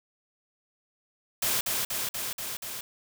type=noise with echo; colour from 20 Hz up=white; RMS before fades=-27 dBFS; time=1.42-1.61 s; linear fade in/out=5 ms; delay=240 ms; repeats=5; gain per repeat=-2 dB; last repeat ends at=2.81 s; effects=none